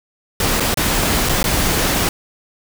pink noise with dropouts, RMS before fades -17 dBFS, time 0.4-2.09 s, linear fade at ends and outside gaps 2 ms, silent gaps 0.6-0.604 / 0.743-0.772 / 1.289-1.293 / 1.43-1.441 s, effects none

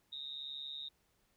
sine tone with amplitude modulation, 3729 Hz, A#7, in tune, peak -38 dBFS, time 0.12-0.89 s, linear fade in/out 10 ms, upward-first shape sine, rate 141 Hz, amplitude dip 85%, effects pink hiss -75 dBFS RMS until 1.36 s

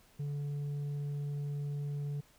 sine tone with tanh clipping, 144.3 Hz, D3, 30 cents flat, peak -35 dBFS, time 0.19-2.21 s, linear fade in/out 10 ms, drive 4 dB, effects pink hiss -64 dBFS RMS until 2.38 s

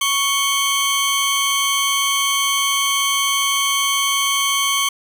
20% pulse tone pair together, 1108.7 / 3096 Hz, C#6 / G7, 0 / -22 cents, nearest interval octave + tritone, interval 1778 cents, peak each -14 dBFS, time 0.01-4.89 s, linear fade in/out 5 ms, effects none

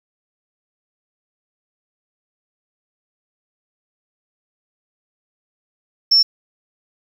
sine tone, 5400 Hz, E8, 41 cents sharp, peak -9 dBFS, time 6.11-6.23 s, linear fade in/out 10 ms, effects 7-bit

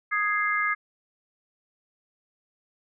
sine chord, Ab major, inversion second, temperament equal, 1244.5 / 1661.2 / 2093 Hz, Eb6 / Ab6 / C7, 0 / 0 / 0 cents, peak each -27 dBFS, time 0.11-0.75 s, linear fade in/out 20 ms, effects none

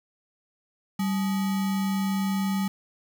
sine tone with sample-and-hold, 194.3 Hz, G3, 15 cents flat, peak -23 dBFS, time 0.99-2.68 s, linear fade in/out 5 ms, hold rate 1050 Hz, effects none

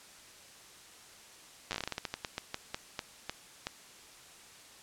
slowing click train, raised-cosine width 0.2 ms, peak -17 dBFS, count 20, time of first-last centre 1.71-3.669 s, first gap 9 ms, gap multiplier 1.23, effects white hiss -54 dBFS RMS until 4.82 s + low-pass 9000 Hz 12 dB/octave

